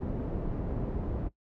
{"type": "low-pass noise", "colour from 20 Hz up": "pink", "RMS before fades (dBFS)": -33, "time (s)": [0, 1.29], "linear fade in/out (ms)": 20, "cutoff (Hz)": 470, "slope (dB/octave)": 12, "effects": ["noise-tail reverb RT60 0.1 s tail -17 dB re dry"]}